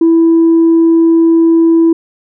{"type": "tone", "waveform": "sine", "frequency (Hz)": 330.2, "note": "E4", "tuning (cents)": 3, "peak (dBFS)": -3, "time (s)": [0.01, 1.93], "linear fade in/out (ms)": 5, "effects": ["tanh soft clip ceiling -2 dBFS"]}